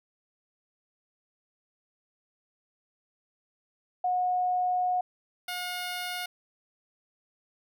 sine / 10% pulse tone pair in turn, 727 / 719.1 Hz, F#5 / F#5, -31 / -50 cents, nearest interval unison, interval 19 cents, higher first, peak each -24 dBFS, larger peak neither, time 4.04-5.01 / 5.48-6.26 s, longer first, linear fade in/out 5 ms, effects none

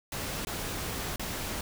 pink noise with dropouts, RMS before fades -35 dBFS, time 0.12-1.61 s, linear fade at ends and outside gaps 2 ms, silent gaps 0.45-0.47 / 1.16-1.195 s, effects none

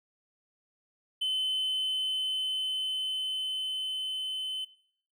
triangle tone with level ramp, 3048 Hz, G7, 49 cents flat, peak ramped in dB -25 to -31 dBFS, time 1.21-4.65 s, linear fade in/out 10 ms, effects noise-tail reverb RT60 0.6 s tail -19 dB re dry + tanh soft clip ceiling -21 dBFS

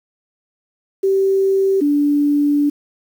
sine tone pair in turn, 387.7 / 290.4 Hz, G4 / D4, -19 / -19 cents, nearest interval perfect fourth, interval 500 cents, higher first, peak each -12 dBFS, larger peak neither, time 1.03-1.81 / 1.81-2.7 s, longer second, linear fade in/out 10 ms, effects 7-bit

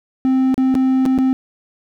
triangle tone with dropouts, 261.6 Hz, C4, in tune, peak -10 dBFS, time 0.25-1.33 s, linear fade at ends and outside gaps 0 ms, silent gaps 0.543-0.579 / 0.743-0.752 / 1.054-1.061 / 1.179-1.187 s, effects none

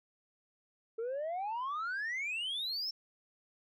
sine exponential sweep, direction up, 440 to 5460 Hz, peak -32 dBFS, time 0.98-2.91 s, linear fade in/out 10 ms, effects tanh soft clip ceiling -33 dBFS

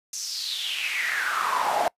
brown noise with high-pass filter sweep, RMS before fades -27 dBFS, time 0.13-1.88 s, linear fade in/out 2 ms, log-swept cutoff 6300 to 680 Hz, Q 6.4, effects noise-tail reverb RT60 0.1 s tail -24 dB re dry + resampled to 32000 Hz

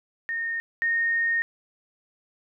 sine tone pair in turn, 1838 / 1846.8 Hz, A#6 / A#6, -25 / -17 cents, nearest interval unison, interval 8 cents, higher second, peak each -26 / -21 dBFS, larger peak second, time 0.29-0.6 / 0.82-1.42 s, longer second, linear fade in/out 0 ms, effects none

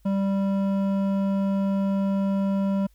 triangle tone with hard clipping, 196 Hz, G3, in tune, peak -23 dBFS, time 0.05-2.87 s, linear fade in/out 10 ms, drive 14 dB, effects added 50 Hz sine -55 dBFS peak until 2.94 s + white hiss -68 dBFS RMS until 2.94 s

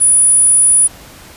sine tone, 9860 Hz, D#9, 17 cents flat, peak -6 dBFS, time 0-0.88 s, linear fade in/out 20 ms, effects pink hiss -37 dBFS RMS until 1.36 s + resampled to 32000 Hz

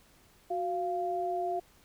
sine tone pair together, 367.8 / 694.3 Hz, F#4 / F5, -10 / -10 cents, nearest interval major seventh, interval 1100 cents, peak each -34 / -31 dBFS, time 0.5-1.6 s, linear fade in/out 10 ms, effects pink hiss -62 dBFS RMS until 1.84 s

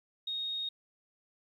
sine tone, 3729 Hz, A#7, in tune, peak -33 dBFS, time 0.27-0.69 s, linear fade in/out 5 ms, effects 11-bit

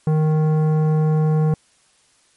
triangle tone with tanh clipping, 155.2 Hz, D#3, 4 cents flat, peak -16 dBFS, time 0.07-1.54 s, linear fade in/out 2 ms, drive 17 dB, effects white hiss -58 dBFS RMS until 2.36 s + MP3 48 kbps

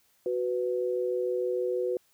sine tone pair together, 370 / 496.5 Hz, F#4 / B4, 0 / +9 cents, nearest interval perfect fourth, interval 509 cents, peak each -29 / -29 dBFS, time 0.26-1.97 s, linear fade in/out 2 ms, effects white hiss -67 dBFS RMS until 2.13 s

